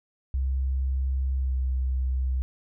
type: tone with pitch glide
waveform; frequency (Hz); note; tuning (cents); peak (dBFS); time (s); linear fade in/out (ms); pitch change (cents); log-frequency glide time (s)
sine; 66 to 64.53; C2 to C2; +16 to -23; -23; 0.34-2.42; 0; -39; 1.37-1.57
effects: none